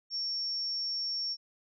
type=tone; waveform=sine; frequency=5480 Hz; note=F8; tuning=34 cents flat; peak=-31 dBFS; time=0.1-1.37 s; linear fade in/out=50 ms; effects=none